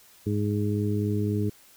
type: harmonic tone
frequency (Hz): 103.8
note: G#2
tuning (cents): 0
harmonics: 1 / 2 / 3 / 4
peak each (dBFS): -26 / -29 / -31 / -32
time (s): 0.26-1.5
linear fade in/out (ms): 10
effects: white hiss -55 dBFS RMS until 1.76 s